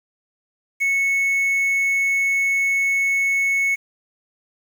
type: tone with quantisation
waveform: triangle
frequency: 2204 Hz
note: C#7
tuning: 11 cents flat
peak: -15 dBFS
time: 0.8-3.76 s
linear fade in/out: 20 ms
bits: 7
effects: none